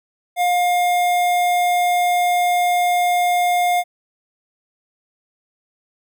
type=tone with notch filter; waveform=square; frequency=710 Hz; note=F5; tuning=28 cents sharp; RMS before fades=-17 dBFS; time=0.36-3.84 s; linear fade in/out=50 ms; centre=5300 Hz; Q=1.6; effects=none